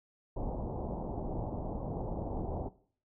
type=low-pass noise; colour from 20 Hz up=pink; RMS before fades=-37 dBFS; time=0.36-2.69 s; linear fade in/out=10 ms; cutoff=890 Hz; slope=48 dB/octave; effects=noise-tail reverb RT60 0.5 s tail -18 dB re dry